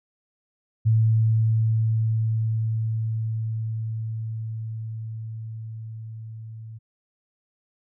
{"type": "tone with level ramp", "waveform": "sine", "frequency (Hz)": 111.3, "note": "A2", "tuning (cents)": 20, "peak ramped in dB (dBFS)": [-15, -36], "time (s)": [0.85, 6.79], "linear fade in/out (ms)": 20, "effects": []}